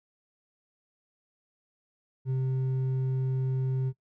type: tone with hard clipping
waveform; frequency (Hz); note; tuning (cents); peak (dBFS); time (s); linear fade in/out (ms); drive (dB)
sine; 130.81; C3; 0; -27; 2.25-3.93; 50; 4
effects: noise-tail reverb RT60 0.1 s tail -19 dB re dry